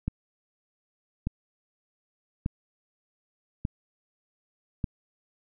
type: click train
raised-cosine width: 5 ms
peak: -15 dBFS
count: 5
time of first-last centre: 0.08-4.842 s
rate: 0.84 Hz
effects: none